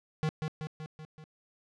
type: tone with echo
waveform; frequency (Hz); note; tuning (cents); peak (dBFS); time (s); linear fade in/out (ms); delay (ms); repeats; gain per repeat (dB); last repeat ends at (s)
square; 155.56; D#3; 0; -28; 0.23-0.29; 0; 190; 5; -4; 1.24
effects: low-pass 5000 Hz 12 dB/octave